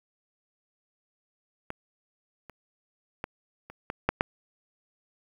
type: clicks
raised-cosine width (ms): 0.5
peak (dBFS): -19 / -29 / -17 / -28 / -17 / -7 / -7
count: 7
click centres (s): 1.704 / 2.497 / 3.241 / 3.7 / 3.901 / 4.09 / 4.209
effects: 8-bit